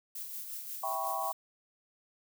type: noise with tremolo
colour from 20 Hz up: violet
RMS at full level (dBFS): -40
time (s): 0.15-1.33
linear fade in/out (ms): 5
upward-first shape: sine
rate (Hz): 5.6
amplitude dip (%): 40
type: chord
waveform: sine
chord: C# half-diminished seventh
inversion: first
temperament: equal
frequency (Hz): 659.3 / 784 / 987.8 / 1108.7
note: E5 / G5 / B5 / C#6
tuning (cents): 0 / 0 / 0 / 0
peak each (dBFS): -39 / -36 / -38 / -37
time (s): 0.83-1.32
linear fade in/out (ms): 5
effects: none